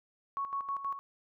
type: tone with tremolo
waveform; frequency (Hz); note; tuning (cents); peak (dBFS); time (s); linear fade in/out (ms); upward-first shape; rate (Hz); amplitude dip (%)
sine; 1108.7; C#6; 0; -31; 0.37-0.99; 0; square; 6.3; 65
effects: none